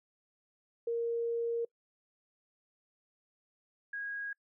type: tone pair in turn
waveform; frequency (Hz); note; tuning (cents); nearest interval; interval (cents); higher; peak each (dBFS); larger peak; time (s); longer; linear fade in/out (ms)
sine; 466.2 / 1643.2; A#4 / G#6; 0 / -19; octave + minor seventh; 2181; second; -30 / -36; first; 0.87-1.65 / 3.93-4.33; first; 5
effects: noise-tail reverb RT60 0.1 s tail -26 dB re dry